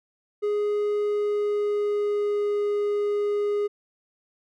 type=tone with pitch glide; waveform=triangle; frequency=415.3 to 412.2 Hz; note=G#4 to G#4; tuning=0 to -13 cents; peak=-20 dBFS; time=0.42-3.68 s; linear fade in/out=20 ms; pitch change=-13 cents; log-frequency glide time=1.03-2.58 s; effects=none